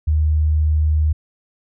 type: tone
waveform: sine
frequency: 76.9 Hz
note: D#2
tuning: 20 cents flat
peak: -13 dBFS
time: 0.07-1.13 s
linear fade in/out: 10 ms
effects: none